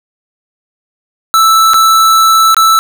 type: tone with dropouts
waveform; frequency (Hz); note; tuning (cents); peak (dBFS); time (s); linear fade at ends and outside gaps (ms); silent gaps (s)
square; 1318.5; E6; 0; -5; 1.34-2.79; 0; 1.735-1.742 / 2.545-2.567
effects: none